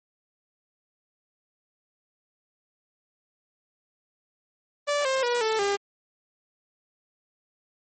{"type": "tone with pitch steps", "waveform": "sawtooth", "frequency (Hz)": [581, 529.7, 482.9, 440.3, 401.4], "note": ["D5", "C5", "B4", "A4", "G4"], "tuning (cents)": [-19, 21, -39, 1, 41], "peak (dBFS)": -19, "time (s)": [4.87, 5.77], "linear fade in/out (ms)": 20, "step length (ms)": 180, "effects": ["MP3 32 kbps"]}